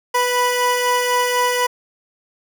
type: tone pair together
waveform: 25% pulse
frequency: 493.9 / 983.8 Hz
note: B4 / B5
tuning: 0 / -7 cents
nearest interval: octave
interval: 1193 cents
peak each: -15 dBFS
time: 0.14-1.67 s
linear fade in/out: 10 ms
effects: none